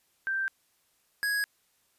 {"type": "tone pair in turn", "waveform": ["sine", "square"], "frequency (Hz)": [1568, 1661.2], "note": ["G6", "G#6"], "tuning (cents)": [0, 0], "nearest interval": "minor second", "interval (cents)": 100, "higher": "second", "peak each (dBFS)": -27, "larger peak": "neither", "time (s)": [[0.27, 0.48], [1.23, 1.44]], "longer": "neither", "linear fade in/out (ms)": 0, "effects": ["white hiss -70 dBFS RMS until 1.98 s", "resampled to 32000 Hz"]}